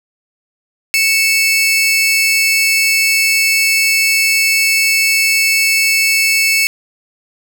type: tone pair together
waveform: sawtooth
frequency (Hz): 2214 / 2633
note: C#7 / E7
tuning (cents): -3 / -3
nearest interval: minor third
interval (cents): 300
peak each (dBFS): -10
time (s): 0.94-6.67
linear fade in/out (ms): 0
effects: none